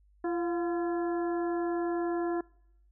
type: harmonic tone with a mistuned harmonic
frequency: 341.4 Hz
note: F4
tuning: 39 cents flat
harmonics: 1 / 2 / 3 / 4 / 5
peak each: -29 / -37 / -42 / -45 / -45 dBFS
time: 0.24-2.41 s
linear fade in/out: 5 ms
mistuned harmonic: 2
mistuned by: +54 cents
effects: noise-tail reverb RT60 0.8 s tail -25 dB re dry + added 50 Hz sine -60 dBFS peak until 2.91 s